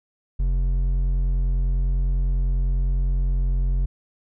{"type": "tone with hard clipping", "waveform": "sine", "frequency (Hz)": 45.05, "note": "F#1", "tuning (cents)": -45, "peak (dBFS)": -20, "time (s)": [0.39, 3.86], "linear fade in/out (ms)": 10, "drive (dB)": 6, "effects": []}